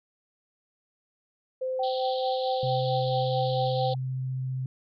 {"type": "tone", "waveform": "sine", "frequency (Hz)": 517, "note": "C5", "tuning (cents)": -21, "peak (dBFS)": -27, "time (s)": [1.61, 3.94], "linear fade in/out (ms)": 10}
{"type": "tone with tremolo", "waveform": "sine", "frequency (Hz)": 772, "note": "G5", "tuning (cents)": -27, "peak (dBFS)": -26, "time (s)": [1.79, 3.95], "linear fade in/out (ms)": 5, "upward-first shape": "sine", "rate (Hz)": 4.5, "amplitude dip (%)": 60}
{"type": "band-pass noise", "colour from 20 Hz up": "white", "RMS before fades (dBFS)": -40, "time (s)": [1.83, 3.94], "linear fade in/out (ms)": 5, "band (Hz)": [3100, 4400], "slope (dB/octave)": 96}
{"type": "tone with vibrato", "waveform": "sine", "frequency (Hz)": 130, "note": "C3", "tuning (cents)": -11, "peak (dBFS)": -28, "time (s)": [2.63, 4.66], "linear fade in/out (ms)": 2, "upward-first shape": "triangle", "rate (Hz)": 15, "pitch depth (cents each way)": 8}
{"effects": []}